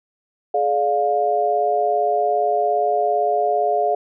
sine chord, D diminished, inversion second, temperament just, 422.9 / 587.3 / 704.8 Hz, Ab4 / D5 / F5, +31 / 0 / +16 cents, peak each -22 / -23 / -18 dBFS, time 0.54-3.95 s, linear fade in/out 5 ms, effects none

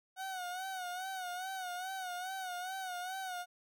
30% pulse tone with vibrato, 740 Hz, F#5, in tune, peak -36 dBFS, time 0.16-3.46 s, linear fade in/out 50 ms, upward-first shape sine, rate 2.4 Hz, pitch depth 70 cents each way, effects none

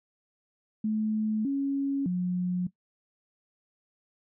sine tone with pitch steps, 216.1 / 276.7 / 180 Hz, A3 / C#4 / F#3, -31 / -3 / -47 cents, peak -25 dBFS, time 0.84-2.67 s, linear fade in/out 5 ms, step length 610 ms, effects noise-tail reverb RT60 0.1 s tail -17 dB re dry

